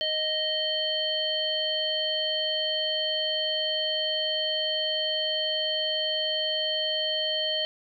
harmonic tone, 622.3 Hz, D#5, in tune, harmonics 1 / 3 / 5 / 7, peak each -31 / -38 / -27 / -33 dBFS, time 0.01-7.65 s, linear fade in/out 0 ms, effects none

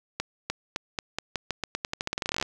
accelerating click train, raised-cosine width 0.2 ms, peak -11 dBFS, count 25, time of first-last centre 0.2-2.426 s, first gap 300 ms, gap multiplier 0.87, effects none

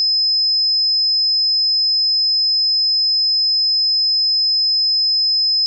sine tone, 5100 Hz, D#8, 42 cents sharp, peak -13 dBFS, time 0-5.66 s, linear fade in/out 0 ms, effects none

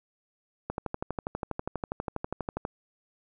click train, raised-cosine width 1 ms, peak -17 dBFS, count 25, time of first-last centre 0.7-2.651 s, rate 12.3 Hz, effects none

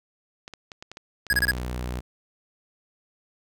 clicks, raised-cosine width 0.2 ms, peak -22 dBFS, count 9, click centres 0.479 / 0.537 / 0.718 / 0.825 / 0.916 / 0.971 / 1.267 / 1.489 / 1.578 s
sawtooth tone, 61.74 Hz, B1, in tune, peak -25 dBFS, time 1.3-2.01 s, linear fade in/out 20 ms
square tone bursts, 1661.2 Hz, G#6, in tune, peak -19 dBFS, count 4, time 1.3-1.511 s, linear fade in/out 2 ms, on 31 ms, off 29 ms
effects none

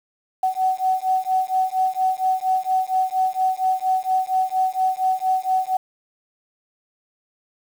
sine beating tone pair, 749 / 753.3 Hz, F#5 / F#5, +21 / +31 cents, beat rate 4.3 Hz, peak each -21 dBFS, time 0.43-5.77 s, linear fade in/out 5 ms, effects 7-bit

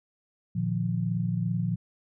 sine chord, Bb suspended fourth, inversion none, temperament equal with one note detuned, 116.54 / 151.75 / 174.61 Hz, Bb2 / Eb3 / F3, 0 / -43 / 0 cents, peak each -29 / -33 / -28 dBFS, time 0.55-1.76 s, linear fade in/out 10 ms, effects none

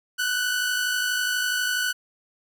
sawtooth tone pair together, 1480 / 1532.2 Hz, F#6 / G6, 0 / -40 cents, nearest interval minor second, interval 60 cents, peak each -20 / -27 dBFS, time 0.18-1.93 s, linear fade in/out 20 ms, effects none

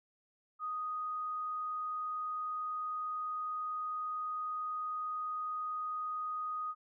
sine tone, 1244.5 Hz, D#6, in tune, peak -35 dBFS, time 0.59-6.75 s, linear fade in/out 50 ms, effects none

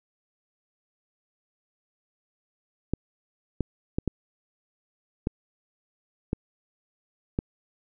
clicks, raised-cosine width 3 ms, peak -12 dBFS, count 7, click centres 2.936 / 3.607 / 3.985 / 4.077 / 5.271 / 6.331 / 7.389 s, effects none

